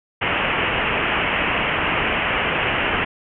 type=low-pass noise; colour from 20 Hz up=white; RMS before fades=-21 dBFS; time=0.21-3.05 s; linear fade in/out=10 ms; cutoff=3000 Hz; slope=96 dB/octave; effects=none